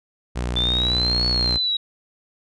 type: tone with vibrato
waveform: sawtooth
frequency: 60.8 Hz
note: B1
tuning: 26 cents flat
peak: -19 dBFS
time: 0.35-1.58 s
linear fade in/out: 20 ms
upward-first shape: sine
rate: 5.5 Hz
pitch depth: 9 cents each way
type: exponential two-way sweep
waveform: sine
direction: up then down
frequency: 3520 to 4409 to 3831 Hz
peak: -19 dBFS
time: 0.56-1.77 s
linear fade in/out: 5 ms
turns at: 1.27 s
effects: resampled to 22050 Hz